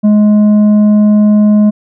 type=tone with tanh clipping; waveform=sine; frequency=210 Hz; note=G#3; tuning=19 cents sharp; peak=-5 dBFS; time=0.03-1.71 s; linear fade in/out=20 ms; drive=6 dB; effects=none